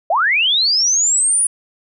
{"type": "linear sweep", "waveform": "sine", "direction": "up", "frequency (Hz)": [595, 9880], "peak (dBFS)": -12, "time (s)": [0.1, 1.47], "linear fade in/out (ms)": 5, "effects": []}